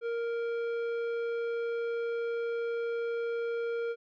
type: tone with tanh clipping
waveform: sine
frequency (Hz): 466.2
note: A#4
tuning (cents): 0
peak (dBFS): -32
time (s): 0.01-3.96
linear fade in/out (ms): 50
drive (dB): 11
effects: none